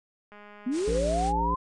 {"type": "click train", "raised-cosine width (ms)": 0.5, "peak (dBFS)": -34, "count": 137, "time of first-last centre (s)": [0.32, 0.977], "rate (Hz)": 207}
{"type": "linear sweep", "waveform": "sine", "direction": "up", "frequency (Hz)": [233.1, 1046.5], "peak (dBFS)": -25, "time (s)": [0.66, 1.56], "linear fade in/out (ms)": 10}
{"type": "low-pass noise", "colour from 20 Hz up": "white", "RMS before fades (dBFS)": -43, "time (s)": [0.71, 1.33], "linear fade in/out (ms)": 50, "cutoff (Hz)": 9400, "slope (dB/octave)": 96}
{"type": "harmonic tone", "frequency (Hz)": 57.5, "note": "A#1", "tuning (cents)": -23, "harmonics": [1, 3, 5, 7, 9], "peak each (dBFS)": [-29, -34, -36, -37, -39], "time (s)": [0.87, 1.55], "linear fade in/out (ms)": 10}
{"effects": []}